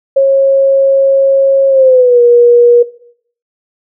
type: tone with pitch glide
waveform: sine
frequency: 544 to 479.1 Hz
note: C#5 to A#4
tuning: -33 to +47 cents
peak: -3 dBFS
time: 0.16-2.83 s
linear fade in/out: 10 ms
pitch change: -220 cents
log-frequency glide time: 1.69-2.21 s
effects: noise-tail reverb RT60 0.6 s tail -17 dB re dry

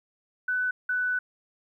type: tone pair in turn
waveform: sine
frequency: 1498 / 1492.6 Hz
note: F#6 / F#6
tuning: +21 / +15 cents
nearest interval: unison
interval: 6 cents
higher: first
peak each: -24 dBFS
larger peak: neither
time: 0.48-0.71 / 0.89-1.19 s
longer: second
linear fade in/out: 5 ms
effects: 11-bit

